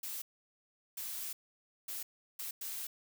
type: noise bursts at uneven times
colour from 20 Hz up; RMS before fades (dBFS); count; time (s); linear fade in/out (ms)
blue; -41; 5; 0.03-0.22 / 0.97-1.33 / 1.88-2.03 / 2.39-2.51 / 2.61-2.87; 5
effects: none